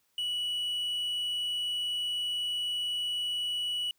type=tone with quantisation; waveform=triangle; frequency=2942 Hz; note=F#7; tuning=11 cents flat; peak=-28 dBFS; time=0.18-3.91 s; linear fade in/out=2 ms; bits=9; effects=white hiss -73 dBFS RMS until 3.98 s